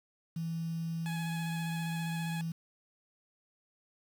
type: tone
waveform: sine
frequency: 164.81 Hz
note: E3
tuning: in tune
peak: -33 dBFS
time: 0.36-2.52 s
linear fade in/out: 5 ms
type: tone with vibrato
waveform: 15% pulse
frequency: 840 Hz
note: G#5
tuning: 19 cents sharp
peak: -34 dBFS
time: 1.06-2.41 s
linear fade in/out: 0 ms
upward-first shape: square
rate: 15 Hz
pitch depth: 16 cents each way
effects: 9-bit